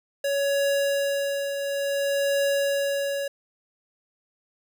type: tone with tremolo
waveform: square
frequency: 560 Hz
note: C#5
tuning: 18 cents sharp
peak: -21 dBFS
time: 0.24-3.28 s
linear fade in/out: 5 ms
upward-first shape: triangle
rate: 0.57 Hz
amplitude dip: 55%
effects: none